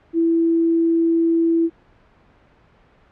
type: tone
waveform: sine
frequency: 331.6 Hz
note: E4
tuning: 10 cents sharp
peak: -14 dBFS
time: 0.13-1.7 s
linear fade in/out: 50 ms
effects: pink hiss -54 dBFS RMS until 3.11 s + low-pass 2000 Hz 12 dB/octave